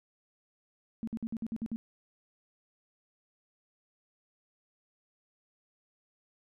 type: tone bursts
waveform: sine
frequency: 225.6 Hz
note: A3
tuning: 44 cents sharp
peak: -32 dBFS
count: 8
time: 1.03-1.76 s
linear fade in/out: 0 ms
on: 44 ms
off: 54 ms
effects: none